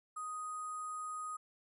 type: tone with sample-and-hold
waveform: sine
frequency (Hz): 1244.5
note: D#6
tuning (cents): 0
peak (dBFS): -39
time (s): 0.16-1.37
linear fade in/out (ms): 10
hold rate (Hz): 8820
effects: resampled to 32000 Hz